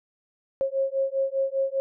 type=beating tone pair; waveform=sine; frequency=538 / 543 Hz; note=C5 / C#5; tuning=+48 / -36 cents; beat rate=5 Hz; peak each=-26 dBFS; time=0.61-1.8 s; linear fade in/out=0 ms; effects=none